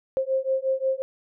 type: beating tone pair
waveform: sine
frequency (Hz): 527 / 532.6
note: C5 / C5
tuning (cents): +12 / +31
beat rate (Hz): 5.6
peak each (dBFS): -25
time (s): 0.17-1.02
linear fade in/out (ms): 0
effects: none